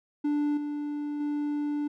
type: tone with level steps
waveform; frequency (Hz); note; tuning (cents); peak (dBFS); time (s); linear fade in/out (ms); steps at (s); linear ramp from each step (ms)
triangle; 293.7; D4; 0; -22 / -28 / -25; 0.24-1.88; 10; 0.57 / 1.2; 5
effects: none